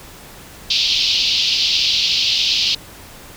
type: band-pass noise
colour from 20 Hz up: white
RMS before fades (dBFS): -17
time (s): 0.7-2.75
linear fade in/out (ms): 5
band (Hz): 2700 to 5000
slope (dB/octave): 48
effects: pink hiss -39 dBFS RMS until 3.36 s

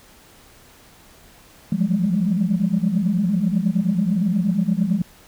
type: tone cluster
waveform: sine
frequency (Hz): 171.4 / 181.1 / 202.7 / 211.4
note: F3 / F#3 / G#3 / G#3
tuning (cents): -32 / -37 / -42 / +31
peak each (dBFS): -22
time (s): 1.72-5.02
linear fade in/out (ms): 5
effects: tanh soft clip ceiling -9 dBFS + pink hiss -49 dBFS RMS until 5.27 s

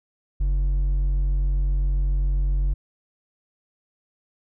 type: tone with hard clipping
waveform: sine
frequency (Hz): 46.25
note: F#1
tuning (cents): 0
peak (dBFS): -20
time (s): 0.4-2.74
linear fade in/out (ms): 10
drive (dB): 4
effects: none

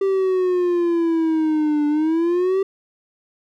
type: exponential two-way sweep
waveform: triangle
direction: down then up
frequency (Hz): 392 to 293.7 to 392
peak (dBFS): -14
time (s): 0.01-2.63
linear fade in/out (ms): 5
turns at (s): 1.87
effects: none

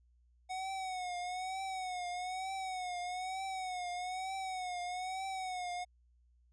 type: tone with vibrato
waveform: square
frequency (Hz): 740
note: F#5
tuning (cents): 0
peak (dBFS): -38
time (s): 0.49-5.85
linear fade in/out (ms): 20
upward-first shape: triangle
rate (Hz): 1.1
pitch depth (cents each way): 80
effects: added 60 Hz sine -65 dBFS peak until 6.52 s + resampled to 22050 Hz

